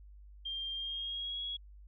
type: tone with pitch glide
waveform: sine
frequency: 3190 to 3331 Hz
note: G7 to G#7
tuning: +30 to +4 cents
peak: -36 dBFS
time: 0.45-1.57 s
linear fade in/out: 10 ms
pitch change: +74 cents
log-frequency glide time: 0.74-1.41 s
effects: added 50 Hz sine -51 dBFS peak until 1.87 s